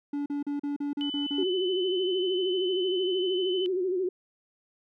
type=tone bursts; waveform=triangle; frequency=287.3 Hz; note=D4; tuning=38 cents flat; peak=-26 dBFS; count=8; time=0.13-1.436 s; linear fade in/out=5 ms; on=130 ms; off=38 ms
type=tone with pitch glide; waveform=sine; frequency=3000 to 3026 Hz; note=F#7 to F#7; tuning=+23 to +38 cents; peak=-32 dBFS; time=1.01-3.66 s; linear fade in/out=0 ms; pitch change=+15 cents; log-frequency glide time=1.18-1.98 s
type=tone with vibrato; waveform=sine; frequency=369.1 Hz; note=F#4; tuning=4 cents flat; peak=-25 dBFS; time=1.38-4.09 s; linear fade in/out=5 ms; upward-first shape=sine; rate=13 Hz; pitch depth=80 cents each way
effects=none